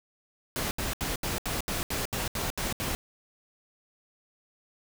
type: noise bursts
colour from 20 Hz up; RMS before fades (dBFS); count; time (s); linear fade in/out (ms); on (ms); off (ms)
pink; -31; 11; 0.56-2.95; 0; 150; 74
effects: none